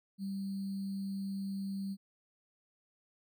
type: tone with sample-and-hold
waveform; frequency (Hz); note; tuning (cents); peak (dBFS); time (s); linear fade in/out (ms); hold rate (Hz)
sine; 195.4; G3; -5; -35; 0.18-1.97; 50; 4410
effects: none